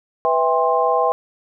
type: tone cluster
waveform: sine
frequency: 495.9 / 653 / 800 / 1053 Hz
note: B4 / E5 / G5 / C6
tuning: +7 / -17 / +35 / +11 cents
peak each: -20 dBFS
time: 0.25-1.12 s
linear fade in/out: 0 ms
effects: none